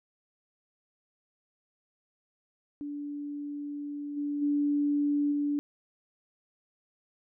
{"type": "tone with level steps", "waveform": "sine", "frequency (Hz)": 290, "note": "D4", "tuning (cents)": -22, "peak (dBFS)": [-34, -29, -24, -26], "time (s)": [2.81, 5.59], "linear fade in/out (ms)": 0, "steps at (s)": [4.16, 4.41, 5.31], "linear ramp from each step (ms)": 20, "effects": []}